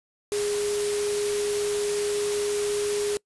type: tone in noise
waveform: sine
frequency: 412.5 Hz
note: G#4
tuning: 12 cents flat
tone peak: -24 dBFS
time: 0.32-3.17 s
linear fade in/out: 0 ms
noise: white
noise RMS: -32 dBFS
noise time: 0.32-3.17 s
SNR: +5 dB
effects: noise-tail reverb RT60 0.1 s tail -24 dB re dry + resampled to 24000 Hz